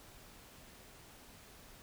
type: silence
effects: pink hiss -57 dBFS RMS until 1.82 s